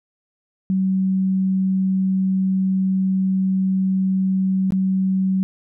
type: tone with dropouts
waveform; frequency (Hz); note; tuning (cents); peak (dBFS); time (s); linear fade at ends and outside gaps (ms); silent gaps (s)
sine; 189.6; F#3; +43; -16; 0.7-5.43; 0; 4.706-4.722
effects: none